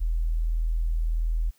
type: tone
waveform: sine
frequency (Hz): 40.75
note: E1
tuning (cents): -19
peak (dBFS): -22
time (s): 0-1.51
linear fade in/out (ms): 20
effects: white hiss -64 dBFS RMS until 1.58 s